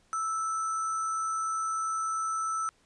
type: tone with sample-and-hold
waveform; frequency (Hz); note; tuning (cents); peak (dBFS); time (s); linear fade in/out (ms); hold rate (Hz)
sine; 1318.5; E6; 0; -28; 0.13-2.69; 0; 7350
effects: pink hiss -66 dBFS RMS until 2.85 s + resampled to 22050 Hz